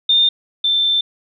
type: tone pair in turn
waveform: sine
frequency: 3619 / 3555 Hz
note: A7 / A7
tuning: +48 / +17 cents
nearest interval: unison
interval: 31 cents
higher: first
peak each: -10 / -13 dBFS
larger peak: first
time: 0.09-0.29 / 0.64-1.01 s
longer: second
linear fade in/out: 5 ms
effects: none